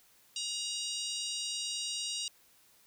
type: harmonic tone with a mistuned harmonic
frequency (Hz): 949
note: A#5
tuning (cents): +31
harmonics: 3 / 4 / 5 / 6 / 7 / 8 / 9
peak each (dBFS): -40 / -40 / -41 / -42 / -47 / -48 / -44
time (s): 0.36-2.28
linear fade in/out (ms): 2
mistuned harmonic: 7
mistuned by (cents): +25
effects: white hiss -64 dBFS RMS until 2.86 s